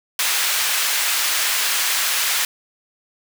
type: high-pass noise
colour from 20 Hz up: pink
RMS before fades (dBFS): -20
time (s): 0.19-2.45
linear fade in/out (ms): 2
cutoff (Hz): 1600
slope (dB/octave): 12
effects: none